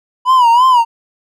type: tone with vibrato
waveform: triangle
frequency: 981 Hz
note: B5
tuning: 12 cents flat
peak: -4 dBFS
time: 0.25-0.85 s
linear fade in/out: 50 ms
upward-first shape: sine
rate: 3 Hz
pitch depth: 110 cents each way
effects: none